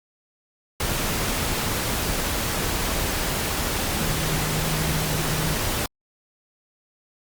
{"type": "tone in noise", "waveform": "sine", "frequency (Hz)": 155.6, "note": "D#3", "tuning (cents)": 0, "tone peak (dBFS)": -27, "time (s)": [4.01, 5.54], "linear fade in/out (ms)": 2, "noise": "pink", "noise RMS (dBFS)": -25, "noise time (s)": [0.8, 5.86], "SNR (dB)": -5, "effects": ["Opus 48 kbps"]}